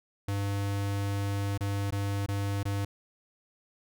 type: tone with dropouts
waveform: square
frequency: 100 Hz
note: G2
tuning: 35 cents sharp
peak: -29 dBFS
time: 0.28-2.85 s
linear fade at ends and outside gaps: 5 ms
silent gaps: 1.577-1.607 / 1.907-1.923 / 2.262-2.285 / 2.631-2.653 s
effects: none